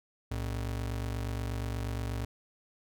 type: ring-modulated tone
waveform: square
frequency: 86 Hz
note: F2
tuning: 26 cents flat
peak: -30 dBFS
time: 0.31-2.25 s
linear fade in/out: 5 ms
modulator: 24.2 Hz
effects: none